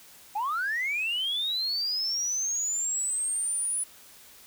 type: linear sweep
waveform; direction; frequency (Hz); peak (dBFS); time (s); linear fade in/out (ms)
sine; up; 787 to 10010; -25; 0.35-3.84; 10
effects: tanh soft clip ceiling -23 dBFS + white hiss -52 dBFS RMS until 4.46 s